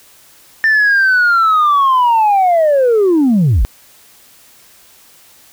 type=linear sweep; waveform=sine; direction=down; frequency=1794 to 36.71 Hz; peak=-6 dBFS; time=0.64-3.65 s; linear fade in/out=0 ms; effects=tanh soft clip ceiling -6 dBFS + white hiss -45 dBFS RMS until 5.52 s